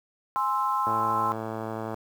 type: chord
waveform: sine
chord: Ab augmented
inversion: none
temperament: equal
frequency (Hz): 830.6 / 1046.5 / 1318.5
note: Ab5 / C6 / E6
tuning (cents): 0 / 0 / 0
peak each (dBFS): -30 / -25 / -30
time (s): 0.36-1.32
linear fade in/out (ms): 0
type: click train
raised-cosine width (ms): 1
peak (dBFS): -19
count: 120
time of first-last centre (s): 0.87-1.942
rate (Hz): 111
effects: high-pass 60 Hz 12 dB/octave + 8-bit